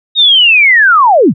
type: linear sweep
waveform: sine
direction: down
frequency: 3768 to 99.3 Hz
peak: -3 dBFS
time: 0.15-1.34 s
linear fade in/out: 50 ms
effects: none